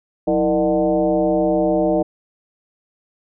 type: tone with frequency modulation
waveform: sine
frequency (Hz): 464.5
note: A#4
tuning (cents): -6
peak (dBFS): -14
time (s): 0.27-2.03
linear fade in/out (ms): 10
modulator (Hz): 140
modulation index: 1.7
effects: none